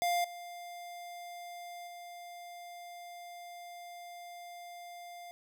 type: tone with level steps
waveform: square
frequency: 700 Hz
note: F5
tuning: 4 cents sharp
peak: -29 / -44 / -46 dBFS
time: 0.02-5.31 s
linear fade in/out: 0 ms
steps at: 0.24 / 1.87 s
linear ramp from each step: 5 ms
effects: none